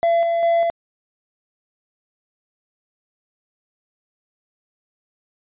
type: tone with tremolo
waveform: triangle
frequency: 676 Hz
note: E5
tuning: 43 cents sharp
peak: -12 dBFS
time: 0.03-0.7 s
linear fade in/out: 0 ms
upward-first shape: square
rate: 2.5 Hz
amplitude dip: 30%
effects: resampled to 8000 Hz